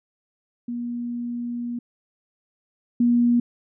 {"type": "tone pair in turn", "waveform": "sine", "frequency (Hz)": [239.5, 239.5], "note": ["A#3", "A#3"], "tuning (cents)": [47, 47], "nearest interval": "unison", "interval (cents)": 0, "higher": "neither", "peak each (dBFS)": [-26, -15], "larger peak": "second", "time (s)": [[0.68, 1.79], [3, 3.4]], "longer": "first", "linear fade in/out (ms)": 5, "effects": []}